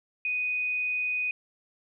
sine tone, 2489 Hz, D#7, in tune, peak -26 dBFS, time 0.25-1.31 s, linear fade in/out 2 ms, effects none

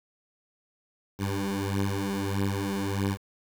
15% pulse beating tone pair, 98 / 99.6 Hz, G2 / G2, 0 / +28 cents, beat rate 1.6 Hz, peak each -23 / -25 dBFS, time 1.18-3.18 s, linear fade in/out 50 ms, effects 8-bit

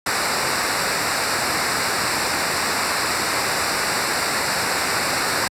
pink noise with comb filter, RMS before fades -21 dBFS, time 0.06-5.48 s, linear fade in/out 5 ms, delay 0.31 ms, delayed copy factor -0.8, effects high-pass 80 Hz 12 dB/octave + low-pass 10000 Hz 12 dB/octave

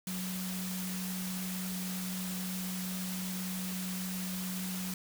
sine tone in noise, 185 Hz, F#3, in tune, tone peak -36 dBFS, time 0.07-4.94 s, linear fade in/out 2 ms, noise white, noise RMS -41 dBFS, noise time 0.07-4.94 s, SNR +2 dB, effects none

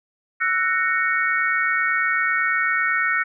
sine chord, F# dominant seventh, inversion third, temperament just, 1332 / 1480 / 1850 / 2220 Hz, E6 / F#6 / A#6 / C#7, +18 / 0 / -14 / +2 cents, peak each -25 / -23 / -23 / -24 dBFS, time 0.4-3.24 s, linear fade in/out 20 ms, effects none

